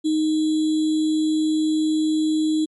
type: tone with sample-and-hold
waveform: sine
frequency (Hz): 311.1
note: D#4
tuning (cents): 0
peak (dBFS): -17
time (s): 0.04-2.66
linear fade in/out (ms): 20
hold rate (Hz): 3675
effects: MP3 48 kbps